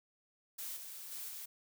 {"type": "noise with level steps", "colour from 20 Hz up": "blue", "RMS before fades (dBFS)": [-43, -48, -44, -46], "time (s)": [0.58, 1.46], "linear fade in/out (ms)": 10, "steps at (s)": [0.76, 1.11, 1.28], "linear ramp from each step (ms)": 10, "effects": []}